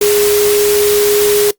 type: tone in noise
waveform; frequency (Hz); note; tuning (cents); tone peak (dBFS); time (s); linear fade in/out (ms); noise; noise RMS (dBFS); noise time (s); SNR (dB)
sine; 414.2; G#4; -5; -9; 0.01-1.51; 5; white; -17; 0.01-1.51; +5
effects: noise-tail reverb RT60 0.1 s tail -20 dB re dry + Opus 48 kbps